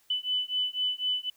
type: beating tone pair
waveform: sine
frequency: 2996 / 3000 Hz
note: F#7 / F#7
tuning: +21 / +23 cents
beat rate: 4 Hz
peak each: -30 dBFS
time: 0.1-1.3 s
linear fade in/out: 5 ms
effects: white hiss -65 dBFS RMS until 1.36 s